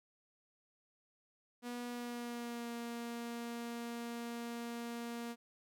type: tone with pitch glide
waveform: sawtooth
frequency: 242.3 to 235.3 Hz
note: B3 to A#3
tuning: -33 to +16 cents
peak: -37 dBFS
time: 1.62-5.36 s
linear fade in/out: 50 ms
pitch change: -51 cents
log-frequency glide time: 1.88-2.71 s
effects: none